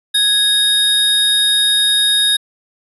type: tone pair together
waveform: square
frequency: 1661.2 / 3729 Hz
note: G#6 / A#7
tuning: 0 / 0 cents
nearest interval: octave + major second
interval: 1400 cents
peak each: -22 / -12 dBFS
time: 0.14-2.37 s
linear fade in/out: 10 ms
effects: resampled to 32000 Hz